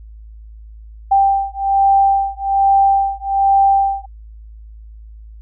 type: beating tone pair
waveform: sine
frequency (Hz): 786 / 787.2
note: G5 / G5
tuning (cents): +4 / +7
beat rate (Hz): 1.2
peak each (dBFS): -14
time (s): 1.11-4.06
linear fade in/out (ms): 10
effects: added 54 Hz sine -34 dBFS peak until 5.41 s